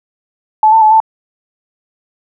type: tone with pitch steps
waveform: sine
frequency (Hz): 865 / 892 / 862 / 884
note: A5 / A5 / A5 / A5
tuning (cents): -30 / +23 / -36 / +8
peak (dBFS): -4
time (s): 0.63-1.002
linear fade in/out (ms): 2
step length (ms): 93
effects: none